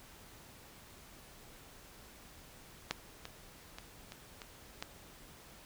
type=clicks; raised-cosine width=0.2 ms; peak=-15 / -26 / -27 / -28 / -28 / -21 dBFS; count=6; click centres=2.91 / 3.254 / 3.785 / 4.121 / 4.418 / 4.825 s; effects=pink hiss -56 dBFS RMS until 5.65 s